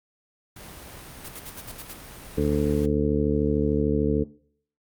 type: noise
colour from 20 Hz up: pink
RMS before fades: -42 dBFS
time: 0.56-2.86 s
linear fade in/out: 5 ms
type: noise bursts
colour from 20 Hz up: white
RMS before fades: -38 dBFS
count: 7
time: 1.24-1.935 s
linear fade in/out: 10 ms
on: 47 ms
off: 61 ms
type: harmonic tone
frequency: 73.42 Hz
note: D2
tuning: in tune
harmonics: 1 / 2 / 3 / 4 / 5 / 6 / 7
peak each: -28 / -28 / -28 / -26 / -36 / -25 / -35 dBFS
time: 2.37-4.24 s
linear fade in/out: 10 ms
effects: noise-tail reverb RT60 0.6 s tail -22 dB re dry + Opus 32 kbps